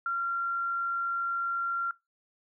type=tone; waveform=sine; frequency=1377 Hz; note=F6; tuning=25 cents flat; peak=-27 dBFS; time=0.06-1.91 s; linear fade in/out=2 ms; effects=noise-tail reverb RT60 0.2 s tail -20 dB re dry